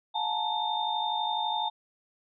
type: tone cluster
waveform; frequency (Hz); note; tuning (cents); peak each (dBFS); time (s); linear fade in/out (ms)
sine; 719 / 859 / 911 / 3625; F#5 / A5 / A#5 / A#7; -50 / -42 / -40 / -49; -37 / -30 / -33 / -33; 0.14-1.7; 20
effects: none